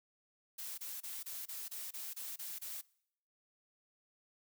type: noise bursts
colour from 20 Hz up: blue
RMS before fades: -44 dBFS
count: 10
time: 0.58-2.814 s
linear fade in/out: 10 ms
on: 200 ms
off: 26 ms
effects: noise-tail reverb RT60 0.7 s tail -23 dB re dry